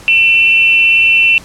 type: tone with amplitude modulation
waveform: sine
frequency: 2691 Hz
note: E7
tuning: 35 cents sharp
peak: -3 dBFS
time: 0.08-1.38 s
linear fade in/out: 0 ms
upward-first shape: sine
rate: 296 Hz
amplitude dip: 60%
effects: pink hiss -36 dBFS RMS until 1.44 s + low-pass 10000 Hz 12 dB/octave